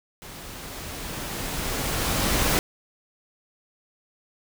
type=noise with level ramp; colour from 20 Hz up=pink; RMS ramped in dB=-41 to -21 dBFS; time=0.22-2.59 s; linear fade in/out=0 ms; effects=none